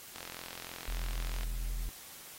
click train, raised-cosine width 0.2 ms, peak -25 dBFS, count 56, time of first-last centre 0.16-1.433 s, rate 43.2 Hz
triangle tone, 41.2 Hz, E1, in tune, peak -31 dBFS, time 0.88-1.89 s, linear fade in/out 0 ms
effects white hiss -50 dBFS RMS until 2.38 s + AAC 48 kbps

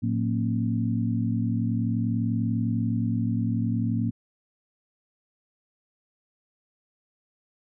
sine tone cluster, 112.5 / 180.8 / 232.1 / 272.6 Hz, A2 / F#3 / A#3 / C#4, +39 / -40 / -7 / -29 cents, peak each -26 / -32 / -27 / -32 dBFS, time 0.02-4.11 s, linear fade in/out 20 ms, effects none

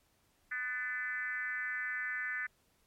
sine tone with frequency modulation, 1760 Hz, A6, in tune, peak -34 dBFS, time 0.51-2.47 s, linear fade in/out 10 ms, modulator 265 Hz, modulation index 1.2, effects pink hiss -72 dBFS RMS until 2.86 s + MP3 64 kbps

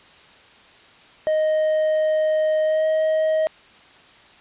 triangle tone with pitch glide, 622.3 to 629.5 Hz, D#5 to D#5, 0 to +20 cents, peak -15 dBFS, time 1.27-3.47 s, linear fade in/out 0 ms, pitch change +20 cents, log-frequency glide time 2.63-2.86 s, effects white hiss -49 dBFS RMS until 4.4 s + resampled to 8000 Hz

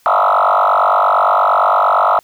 sine tone with frequency modulation, 986 Hz, B5, 3 cents flat, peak -8 dBFS, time 0.06-2.19 s, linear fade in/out 0 ms, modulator 48.7 Hz, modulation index 7.4, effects tanh soft clip ceiling -5 dBFS + white hiss -53 dBFS RMS until 2.23 s

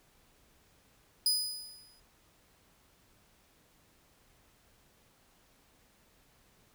sawtooth tone with exponential decay, 4978 Hz, D#8, in tune, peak -21 dBFS, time 1.26-2 s, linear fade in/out 2 ms, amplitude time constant 160 ms, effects pink hiss -66 dBFS RMS until 6.74 s

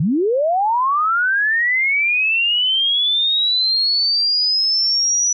sine linear sweep, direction up, 131.8 to 5920 Hz, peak -14 dBFS, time 0-5.33 s, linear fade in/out 5 ms, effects none

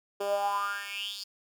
10% pulse tone with high-pass filter sweep, 201 Hz, G3, 44 cents sharp, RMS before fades -32 dBFS, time 0.2-1.24 s, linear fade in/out 10 ms, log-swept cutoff 450 to 4700 Hz, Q 7.9, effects none

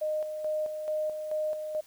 sine tone with tremolo, 615 Hz, D#5, 20 cents flat, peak -27 dBFS, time 0.01-1.81 s, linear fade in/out 10 ms, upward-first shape square, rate 2.3 Hz, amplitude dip 50%, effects white hiss -58 dBFS RMS until 1.86 s

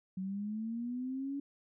sine linear sweep, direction up, 185 to 283.4 Hz, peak -35 dBFS, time 0.17-1.4 s, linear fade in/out 5 ms, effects none

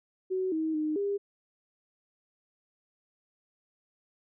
sine tone with pitch steps, 374.2 / 317.4 / 307.3 / 402.3 Hz, F#4 / D#4 / D#4 / G4, +20 / +35 / -21 / +45 cents, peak -27 dBFS, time 0.3-1.18 s, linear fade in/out 20 ms, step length 220 ms, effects none

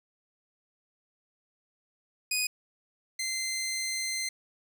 15% pulse tone pair in turn, 2489 / 2075 Hz, D#7 / C7, 0 / -15 cents, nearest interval minor third, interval 315 cents, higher first, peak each -20 / -24 dBFS, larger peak first, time 2.31-2.47 / 3.19-4.29 s, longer second, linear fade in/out 5 ms, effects none

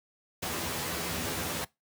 pink noise with comb filter, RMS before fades -33 dBFS, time 0.42-1.65 s, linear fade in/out 10 ms, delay 12 ms, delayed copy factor +0.8, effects noise-tail reverb RT60 0.2 s tail -22 dB re dry + high-pass 100 Hz 12 dB/octave

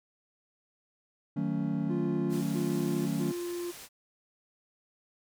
triangle chord, D# half-diminished seventh, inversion none, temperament just, 155.56 / 186.68 / 224 / 280 Hz, D#3 / F#3 / A3 / C#4, 0 / +16 / +31 / +18 cents, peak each -32 dBFS, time 1.36-3.32 s, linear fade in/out 10 ms
triangle tone bursts, 349.2 Hz, F4, in tune, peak -31 dBFS, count 3, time 1.89-3.72 s, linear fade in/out 20 ms, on 530 ms, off 120 ms
white low-pass noise, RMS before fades -47 dBFS, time 2.29-3.89 s, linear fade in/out 50 ms, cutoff 12000 Hz, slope 12 dB/octave
effects none

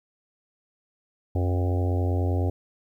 harmonic tone with a mistuned harmonic, 89.9 Hz, F#2, 49 cents flat, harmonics 1 / 3 / 4 / 5 / 6 / 7 / 8 / 9, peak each -22 / -32 / -34 / -36 / -38 / -39 / -40 / -41 dBFS, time 1.35-2.5 s, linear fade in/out 5 ms, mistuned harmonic 9, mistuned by -31 cents, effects 10-bit

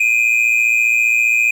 triangle tone pair together, 2404 / 2519 Hz, D7 / D#7, +40 / +21 cents, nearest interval minor second, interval 81 cents, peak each -13 dBFS, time 0-1.51 s, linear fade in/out 5 ms, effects 8-bit

